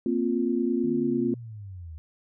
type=chord; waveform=sine; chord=Bb suspended second; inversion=none; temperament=just; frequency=233.1 / 262.2 / 349.6 Hz; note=Bb3 / C4 / F4; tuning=0 / +4 / +2 cents; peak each=-27 dBFS; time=0.06-1.34 s; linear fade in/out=2 ms
type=linear sweep; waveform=sine; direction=down; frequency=160 to 75.4 Hz; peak=-37 dBFS; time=0.84-1.98 s; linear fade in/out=0 ms
effects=none